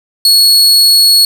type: tone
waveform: 40% pulse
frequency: 4357 Hz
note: C#8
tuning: 31 cents flat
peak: -3 dBFS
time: 0.25-1.25 s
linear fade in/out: 2 ms
effects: none